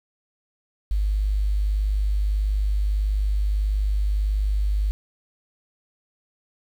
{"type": "tone with quantisation", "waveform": "sine", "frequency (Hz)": 50.8, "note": "G#1", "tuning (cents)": -38, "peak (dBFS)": -19, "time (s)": [0.91, 4.91], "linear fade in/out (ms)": 0, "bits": 8, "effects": []}